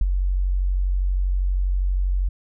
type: tone with ADSR envelope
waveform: sine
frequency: 46.25 Hz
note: F#1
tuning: in tune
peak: -13 dBFS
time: 0.01-2.29 s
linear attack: 3 ms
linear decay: 32 ms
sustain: -5 dB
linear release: 9 ms
effects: none